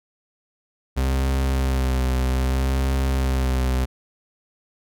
40% pulse tone with vibrato, 65.41 Hz, C2, in tune, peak -18 dBFS, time 0.96-3.86 s, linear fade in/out 20 ms, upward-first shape sine, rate 0.63 Hz, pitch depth 34 cents each way, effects none

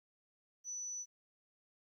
sine tone, 5960 Hz, F#8, 12 cents sharp, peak -40 dBFS, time 0.64-1.06 s, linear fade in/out 50 ms, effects 13-bit

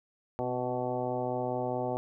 harmonic tone with a mistuned harmonic, 124.7 Hz, B2, 17 cents sharp, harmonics 1 / 2 / 3 / 4 / 5 / 6 / 7 / 9, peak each -39 / -38 / -37 / -36 / -36 / -37 / -39 / -50 dBFS, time 0.39-1.97 s, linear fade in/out 0 ms, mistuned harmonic 2, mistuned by +31 cents, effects none

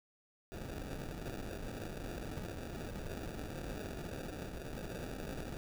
pink noise with sample-and-hold, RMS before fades -43 dBFS, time 0.52-5.57 s, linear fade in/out 0 ms, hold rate 1050 Hz, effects none

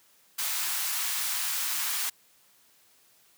white high-pass noise, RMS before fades -30 dBFS, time 0.38-2.1 s, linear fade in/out 10 ms, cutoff 880 Hz, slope 24 dB/octave, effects white hiss -62 dBFS RMS until 3.37 s + high-pass 100 Hz 12 dB/octave

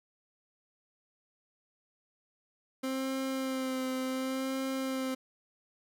30% pulse tone with vibrato, 262.5 Hz, C4, 6 cents sharp, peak -29 dBFS, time 2.83-5.15 s, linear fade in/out 10 ms, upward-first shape sine, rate 0.69 Hz, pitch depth 22 cents each way, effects none

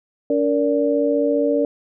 sine tone cluster, 285.4 / 465.1 / 580 Hz, D4 / A#4 / D5, -49 / -4 / -22 cents, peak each -20 dBFS, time 0.3-1.65 s, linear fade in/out 2 ms, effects none

